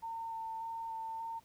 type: tone with vibrato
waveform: sine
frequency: 905 Hz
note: A5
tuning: 48 cents sharp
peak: -38 dBFS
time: 0.02-1.4 s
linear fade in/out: 20 ms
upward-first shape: square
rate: 1.7 Hz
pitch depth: 10 cents each way
effects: pink hiss -67 dBFS RMS until 1.44 s